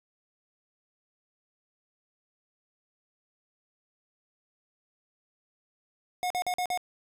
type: tone bursts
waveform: square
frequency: 724 Hz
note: F#5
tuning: 38 cents flat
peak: -28 dBFS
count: 5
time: 6.23-6.775 s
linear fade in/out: 0 ms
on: 73 ms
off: 45 ms
effects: resampled to 32000 Hz + 9-bit